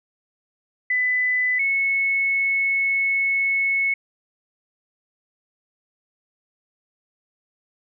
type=tone pair in turn; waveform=sine; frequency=2000 / 2199 Hz; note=B6 / C#7; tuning=+21 / -14 cents; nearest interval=major second; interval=165 cents; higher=second; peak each=-18 dBFS; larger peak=neither; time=0.9-1.59 / 1.59-3.94 s; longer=second; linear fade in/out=5 ms; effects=none